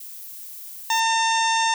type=noise; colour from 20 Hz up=violet; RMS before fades=-38 dBFS; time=0-1 s; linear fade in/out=5 ms
type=harmonic tone; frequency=904 Hz; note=A5; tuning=47 cents sharp; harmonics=1 / 2 / 3 / 4 / 5 / 6 / 7 / 8 / 9; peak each=-20 / -26 / -29 / -28 / -39 / -31 / -31 / -37 / -37 dBFS; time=0.9-1.74 s; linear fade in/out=2 ms
effects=none